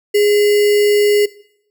sine tone with sample-and-hold, 414.1 Hz, G#4, 5 cents flat, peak -9 dBFS, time 0.14-1.26 s, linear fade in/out 10 ms, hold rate 2450 Hz, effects noise-tail reverb RT60 0.7 s tail -20 dB re dry

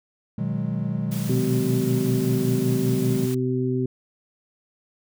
triangle chord, G# minor seventh, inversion first, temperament equal with one note detuned, 122.33 / 155.56 / 185 / 207.7 Hz, B2 / D#3 / F#3 / G#3, -16 / 0 / 0 / 0 cents, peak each -27 dBFS, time 0.38-3.26 s, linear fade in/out 5 ms
white noise, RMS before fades -38 dBFS, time 1.11-3.35 s, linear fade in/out 10 ms
harmonic tone, 127.5 Hz, C3, 44 cents flat, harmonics 1 / 2 / 3, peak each -25 / -25 / -26 dBFS, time 1.29-3.86 s, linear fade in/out 5 ms
effects none

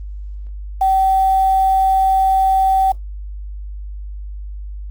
sine tone with quantisation, 767 Hz, G5, 38 cents flat, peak -11 dBFS, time 0.81-2.92 s, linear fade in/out 5 ms, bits 6, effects added 50 Hz sine -26 dBFS peak until 4.9 s + Opus 32 kbps

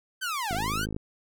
sawtooth linear two-way sweep, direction down then up, 1574 to 659 to 1574 Hz, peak -25 dBFS, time 0.21-0.86 s, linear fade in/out 20 ms, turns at 0.54 s
click train, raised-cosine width 3 ms, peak -21 dBFS, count 25, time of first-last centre 0.51-0.965 s, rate 52.8 Hz
effects none

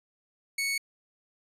sawtooth tone, 2217 Hz, C#7, in tune, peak -24 dBFS, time 0.58-0.78 s, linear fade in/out 5 ms, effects resampled to 32000 Hz

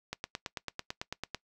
click train, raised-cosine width 0.2 ms, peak -18 dBFS, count 12, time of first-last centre 0.13-1.347 s, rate 9.04 Hz, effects noise-tail reverb RT60 0.1 s tail -21 dB re dry

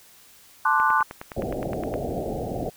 sine chord, D dominant seventh, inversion second, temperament equal, 880 / 1046.5 / 1174.7 / 1480 Hz, A5 / C6 / D6 / F#6, 0 / 0 / 0 / 0 cents, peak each -23 dBFS, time 0.65-1.03 s, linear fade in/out 5 ms
click train, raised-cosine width 0.5 ms, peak -19 dBFS, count 12, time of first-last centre 0.8-1.94 s, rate 9.65 Hz
white low-pass noise, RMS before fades -29 dBFS, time 1.36-2.7 s, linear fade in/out 10 ms, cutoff 750 Hz, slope 96 dB/octave
effects white hiss -52 dBFS RMS until 2.76 s

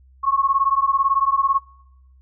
sine beating tone pair, 1086 / 1104 Hz, C#6 / C#6, -36 / -7 cents, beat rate 18 Hz, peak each -19 dBFS, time 0.23-1.59 s, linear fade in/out 20 ms, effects noise-tail reverb RT60 0.8 s tail -21 dB re dry + added 65 Hz sine -48 dBFS peak until 2.21 s

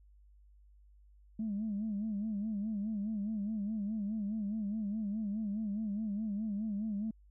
sine tone with vibrato, 210.4 Hz, G#3, 23 cents sharp, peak -32 dBFS, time 1.39-7.11 s, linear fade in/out 5 ms, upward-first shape sine, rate 4.8 Hz, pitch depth 100 cents each way, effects tanh soft clip ceiling -29 dBFS + added 50 Hz sine -58 dBFS peak until 7.3 s

